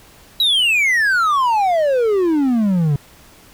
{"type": "exponential sweep", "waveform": "triangle", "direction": "down", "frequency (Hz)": [3951, 138.59], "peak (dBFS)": -11, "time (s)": [0.4, 2.96], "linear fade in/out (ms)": 2, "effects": ["pink hiss -46 dBFS RMS until 3.53 s"]}